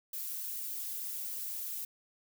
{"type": "noise with flanger", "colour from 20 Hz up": "violet", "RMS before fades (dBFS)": -39, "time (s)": [0.13, 1.85], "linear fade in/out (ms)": 5, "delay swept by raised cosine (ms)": [0.62, 4.82], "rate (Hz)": 3.3, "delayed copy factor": 0.6, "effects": []}